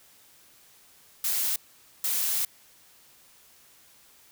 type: noise bursts at uneven times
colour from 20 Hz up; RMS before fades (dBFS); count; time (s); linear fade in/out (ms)
blue; -27; 2; 1.24-1.56 / 2.04-2.45; 2
effects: white hiss -57 dBFS RMS until 4.31 s